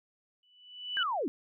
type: tone with exponential growth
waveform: sine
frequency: 2972 Hz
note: F#7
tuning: 7 cents sharp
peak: -27 dBFS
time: 0.43-1.03 s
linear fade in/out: 2 ms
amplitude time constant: 130 ms
type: linear sweep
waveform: sine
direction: down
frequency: 1642 to 233.1 Hz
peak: -29 dBFS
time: 0.97-1.28 s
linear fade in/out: 0 ms
effects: none